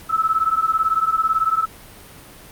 sine beating tone pair, 1299 / 1317 Hz, E6 / E6, -26 / -2 cents, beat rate 18 Hz, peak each -19 dBFS, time 0.09-1.66 s, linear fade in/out 20 ms, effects pink hiss -42 dBFS RMS until 2.51 s + Opus 48 kbps

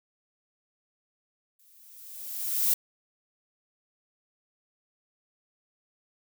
violet noise with exponential growth, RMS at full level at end -22 dBFS, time 1.59-2.74 s, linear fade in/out 5 ms, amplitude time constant 250 ms, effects none

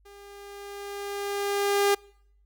sawtooth tone with level ramp, 402.9 Hz, G4, 48 cents sharp, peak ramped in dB -44 to -15 dBFS, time 0.05-1.95 s, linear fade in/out 10 ms, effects noise-tail reverb RT60 0.7 s tail -26 dB re dry + added 50 Hz sine -59 dBFS peak until 2.45 s

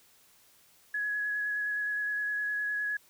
sine tone with vibrato, 1681 Hz, G#6, 20 cents sharp, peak -29 dBFS, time 0.94-2.97 s, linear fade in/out 5 ms, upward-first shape square, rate 9.7 Hz, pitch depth 11 cents each way, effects white hiss -62 dBFS RMS until 3.09 s

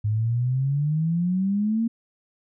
sine exponential sweep, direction up, 103.83 to 232.9 Hz, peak -20 dBFS, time 0.04-1.88 s, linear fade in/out 10 ms, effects none

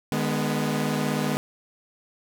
sawtooth chord, G# minor, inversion second, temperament equal with one note detuned, 151.66 / 207.7 / 246.9 Hz, D#3 / G#3 / B3, -44 / 0 / 0 cents, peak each -24 dBFS, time 0.12-1.37 s, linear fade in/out 0 ms, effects none

